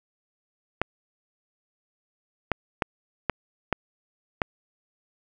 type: clicks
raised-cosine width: 0.5 ms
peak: -7 dBFS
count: 6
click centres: 0.816 / 2.517 / 2.822 / 3.297 / 3.727 / 4.418 s
effects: none